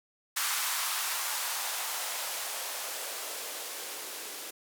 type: noise with band-pass filter sweep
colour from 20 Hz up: violet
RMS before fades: -35 dBFS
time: 0.36-4.51 s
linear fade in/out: 10 ms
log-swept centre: 1200 to 350 Hz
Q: 1.7
effects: none